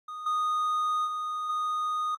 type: tone with level steps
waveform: triangle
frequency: 1237 Hz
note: D#6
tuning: 10 cents flat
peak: -34 / -23 / -28 / -25 dBFS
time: 0.08-2.15 s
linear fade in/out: 5 ms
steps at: 0.26 / 1.07 / 1.5 s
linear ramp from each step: 5 ms
effects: AAC 48 kbps